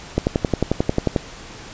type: click train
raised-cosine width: 2 ms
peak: -3 dBFS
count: 12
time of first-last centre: 0.18-1.162 s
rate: 11.2 Hz
effects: pink hiss -38 dBFS RMS until 1.73 s + resampled to 16000 Hz